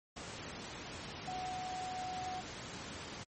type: tone in noise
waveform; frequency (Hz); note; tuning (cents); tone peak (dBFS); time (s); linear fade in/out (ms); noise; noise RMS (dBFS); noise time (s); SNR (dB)
sine; 740; F#5; 0; -39; 1.27-2.41; 10; pink; -45; 0.16-3.24; +3
effects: high-pass 80 Hz 12 dB/octave + MP3 32 kbps